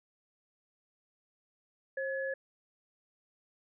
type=tone pair together; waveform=sine; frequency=535.5 / 1700 Hz; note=C5 / G#6; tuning=+40 / +40 cents; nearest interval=octave + minor sixth; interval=2000 cents; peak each=-34 / -37 dBFS; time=1.97-2.34 s; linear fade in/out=5 ms; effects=none